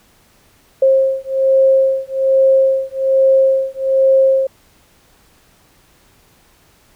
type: beating tone pair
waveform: sine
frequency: 533 / 534.2 Hz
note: C5 / C5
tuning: +32 / +36 cents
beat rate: 1.2 Hz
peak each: -13 dBFS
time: 0.82-4.47 s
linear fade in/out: 5 ms
effects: pink hiss -52 dBFS RMS until 6.95 s